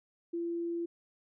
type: tone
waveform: sine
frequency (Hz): 340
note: F4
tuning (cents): -46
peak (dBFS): -32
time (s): 0.33-0.86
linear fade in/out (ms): 10
effects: none